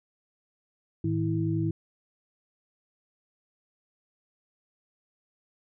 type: tone cluster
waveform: sine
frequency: 107.4 / 158.4 / 325.9 Hz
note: A2 / D#3 / E4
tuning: -41 / +31 / -20 cents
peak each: -29 dBFS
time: 1.04-1.71 s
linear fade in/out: 5 ms
effects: none